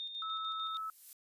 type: tone with tremolo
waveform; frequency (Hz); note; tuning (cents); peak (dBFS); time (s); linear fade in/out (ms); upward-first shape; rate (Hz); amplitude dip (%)
sine; 3653; A#7; -36; -38; 0-0.77; 0; square; 6.7; 45
type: tone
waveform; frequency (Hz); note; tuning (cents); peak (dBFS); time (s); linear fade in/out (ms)
sine; 1303; E6; -20; -37; 0.22-0.9; 2
type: noise with exponential growth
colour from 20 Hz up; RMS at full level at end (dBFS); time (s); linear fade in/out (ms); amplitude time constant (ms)
violet; -47; 0.39-1.13; 1; 160
effects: resampled to 32000 Hz